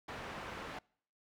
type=low-pass noise; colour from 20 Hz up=white; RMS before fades=-45 dBFS; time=0.08-0.79 s; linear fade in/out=5 ms; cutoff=1600 Hz; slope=12 dB/octave; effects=noise-tail reverb RT60 0.6 s tail -26 dB re dry